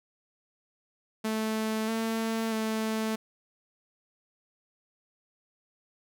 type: tone with pitch steps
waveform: sawtooth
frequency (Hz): 219 / 224.7 / 219.9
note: A3 / A3 / A3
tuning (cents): -8 / +37 / -1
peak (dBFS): -24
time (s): 1.24-3.16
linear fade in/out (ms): 10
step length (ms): 640
effects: none